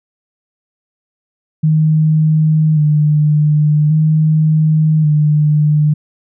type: tone with vibrato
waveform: sine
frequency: 153.2 Hz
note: D#3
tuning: 27 cents flat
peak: -8 dBFS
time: 1.63-5.94 s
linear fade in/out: 10 ms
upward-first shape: square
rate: 0.44 Hz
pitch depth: 31 cents each way
effects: none